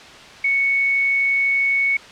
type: tone with quantisation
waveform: sine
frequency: 2217 Hz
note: C#7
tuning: in tune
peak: -15 dBFS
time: 0.44-1.97 s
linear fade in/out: 5 ms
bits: 7
effects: white hiss -40 dBFS RMS until 2.11 s + low-pass 4000 Hz 12 dB/octave